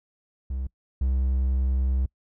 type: tone pair in turn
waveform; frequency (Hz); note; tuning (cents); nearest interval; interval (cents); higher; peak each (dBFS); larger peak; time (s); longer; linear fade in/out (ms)
triangle; 65.41 / 65.06; C2 / C2; 0 / -9; unison; 9; first; -25 / -19; second; 0.5-0.67 / 1.01-2.06; second; 5
effects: noise-tail reverb RT60 0.1 s tail -24 dB re dry